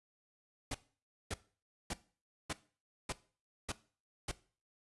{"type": "noise bursts", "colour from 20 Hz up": "pink", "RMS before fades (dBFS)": -38, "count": 7, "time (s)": [0.71, 4.315], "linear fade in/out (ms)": 5, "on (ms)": 35, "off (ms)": 560, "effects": ["noise-tail reverb RT60 0.4 s tail -18 dB re dry", "resampled to 24000 Hz"]}